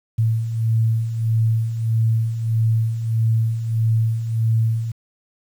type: beating tone pair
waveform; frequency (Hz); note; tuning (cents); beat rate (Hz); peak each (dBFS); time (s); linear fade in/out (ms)
sine; 111.4 / 113; A2 / A2; +22 / +47; 1.6; -24 / -17; 0.18-4.92; 10
effects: 8-bit